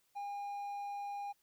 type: tone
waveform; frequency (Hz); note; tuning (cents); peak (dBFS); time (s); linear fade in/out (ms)
triangle; 810; G#5; -43; -37; 0.15-1.33; 20
effects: white hiss -75 dBFS RMS until 1.42 s